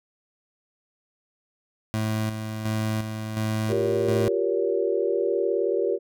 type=tone with tremolo; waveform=25% pulse; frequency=109.1 Hz; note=A2; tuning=14 cents flat; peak=-20 dBFS; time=1.94-4.28 s; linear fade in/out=0 ms; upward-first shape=square; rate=1.4 Hz; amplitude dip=50%
type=chord; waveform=sine; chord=G half-diminished seventh; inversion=third; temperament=just; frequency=352.8 / 392 / 470.4 / 564.5 Hz; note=F4 / G4 / Bb4 / Db5; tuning=+18 / 0 / +16 / +31 cents; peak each=-28 / -25 / -26 / -29 dBFS; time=3.68-5.99 s; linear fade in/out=50 ms
effects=none